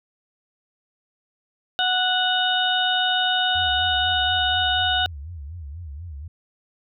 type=harmonic tone; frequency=737 Hz; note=F#5; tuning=7 cents flat; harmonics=1 / 2 / 4 / 5; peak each=-24 / -24 / -24 / -24 dBFS; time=1.79-5.06 s; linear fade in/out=0 ms
type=tone with vibrato; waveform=sine; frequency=78.3 Hz; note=D#2; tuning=11 cents sharp; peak=-32 dBFS; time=3.55-6.28 s; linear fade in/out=5 ms; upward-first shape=sine; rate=4.1 Hz; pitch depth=220 cents each way
effects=none